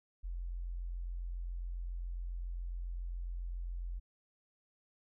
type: tone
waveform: sine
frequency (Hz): 43.65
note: F1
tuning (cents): 0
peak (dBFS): -37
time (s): 0.23-4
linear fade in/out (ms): 20
effects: none